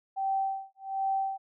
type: tone with tremolo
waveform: sine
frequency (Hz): 776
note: G5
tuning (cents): -18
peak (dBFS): -25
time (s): 0.16-1.38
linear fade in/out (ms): 20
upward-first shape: sine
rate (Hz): 1.3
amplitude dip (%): 100
effects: none